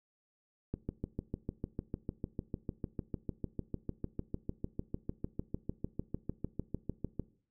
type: click train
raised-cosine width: 3 ms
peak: -22 dBFS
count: 44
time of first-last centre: 0.74-7.196 s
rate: 6.66 Hz
effects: noise-tail reverb RT60 0.5 s tail -19 dB re dry